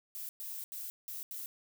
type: noise bursts at uneven times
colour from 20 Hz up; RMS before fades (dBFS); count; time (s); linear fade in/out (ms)
violet; -42; 5; 0.15-0.29 / 0.4-0.64 / 0.72-0.9 / 1.08-1.23 / 1.31-1.46; 0
effects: none